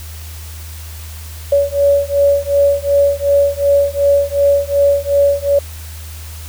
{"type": "beating tone pair", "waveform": "sine", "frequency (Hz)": [564, 566.7], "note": ["C#5", "C#5"], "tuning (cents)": [30, 38], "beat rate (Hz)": 2.7, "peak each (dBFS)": -13, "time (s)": [1.52, 5.59], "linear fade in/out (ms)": 5, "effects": ["added 79 Hz sine -28 dBFS peak until 6.48 s", "white hiss -36 dBFS RMS until 6.48 s"]}